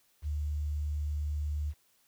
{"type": "tone with quantisation", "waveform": "sine", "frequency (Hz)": 74.3, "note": "D2", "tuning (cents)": 21, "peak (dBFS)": -30, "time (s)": [0.22, 1.74], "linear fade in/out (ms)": 50, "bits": 10, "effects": ["white hiss -69 dBFS RMS until 2.07 s"]}